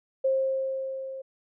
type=tone with level ramp; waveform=sine; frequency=532 Hz; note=C5; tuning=29 cents sharp; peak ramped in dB=-20 to -35 dBFS; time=0.24-1.22 s; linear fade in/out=10 ms; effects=none